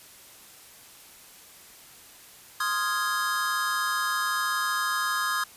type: chord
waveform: square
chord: F minor seventh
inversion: second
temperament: equal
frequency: 1046.5 / 1244.5 / 1396.9 / 1661.2 Hz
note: C6 / Eb6 / F6 / Ab6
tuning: 0 / 0 / 0 / 0 cents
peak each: -33 / -30 / -35 / -30 dBFS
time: 2.6-5.44 s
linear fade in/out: 5 ms
effects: white hiss -50 dBFS RMS until 5.56 s + resampled to 32000 Hz